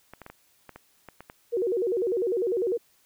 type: clicks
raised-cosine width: 0.5 ms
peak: -27 dBFS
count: 9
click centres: 0.136 / 0.217 / 0.264 / 0.3 / 0.693 / 0.76 / 1.087 / 1.206 / 1.299 s
type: tone with vibrato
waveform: sine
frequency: 417.8 Hz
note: G#4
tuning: 10 cents sharp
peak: -23 dBFS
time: 1.52-2.78 s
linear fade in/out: 20 ms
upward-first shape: square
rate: 10 Hz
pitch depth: 210 cents each way
effects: white hiss -64 dBFS RMS until 3.05 s